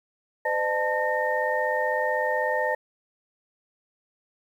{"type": "tone cluster", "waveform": "sine", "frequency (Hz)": [509, 605, 883, 1835], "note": ["C5", "D#5", "A5", "A#6"], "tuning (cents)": [-48, -49, 6, -28], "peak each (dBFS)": -28, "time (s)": [0.45, 2.75], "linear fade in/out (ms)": 5, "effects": ["9-bit"]}